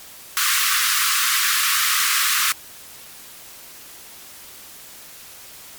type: high-pass noise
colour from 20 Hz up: pink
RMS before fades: -19 dBFS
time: 0.37-2.52 s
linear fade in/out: 0 ms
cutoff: 1100 Hz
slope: 96 dB/octave
effects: white hiss -41 dBFS RMS until 5.78 s + MP3 96 kbps